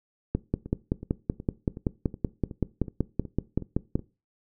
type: two click trains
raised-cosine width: 3 ms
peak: -24 / -11 dBFS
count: 10 / 20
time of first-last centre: 0.66-3.993 / 0.35-3.955 s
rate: 2.7 / 5.27 Hz
effects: noise-tail reverb RT60 0.3 s tail -20 dB re dry